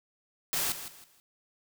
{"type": "noise with echo", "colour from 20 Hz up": "white", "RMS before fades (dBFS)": -30, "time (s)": [0.53, 0.72], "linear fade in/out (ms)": 0, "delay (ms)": 160, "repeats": 3, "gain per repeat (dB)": -11, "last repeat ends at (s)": 1.2, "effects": []}